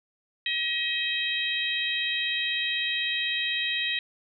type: harmonic tone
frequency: 636 Hz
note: D#5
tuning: 38 cents sharp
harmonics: 3 / 4 / 5 / 6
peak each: -31 / -31 / -31 / -31 dBFS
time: 0.46-3.99 s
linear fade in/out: 2 ms
effects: none